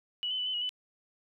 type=tone with pitch steps; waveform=sine; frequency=2943 / 3038 / 2974 / 3033 / 2907 / 2998 Hz; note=F#7 / F#7 / F#7 / F#7 / F#7 / F#7; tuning=-10 / +45 / +8 / +42 / -31 / +22 cents; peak=-30 dBFS; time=0.23-0.692 s; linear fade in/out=0 ms; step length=77 ms; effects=none